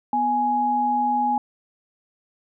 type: tone pair together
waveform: sine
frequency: 247.4 / 834.2 Hz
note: B3 / G#5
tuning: +3 / +7 cents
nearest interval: octave + major sixth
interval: 2104 cents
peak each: -27 / -19 dBFS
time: 0.13-1.38 s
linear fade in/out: 2 ms
effects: none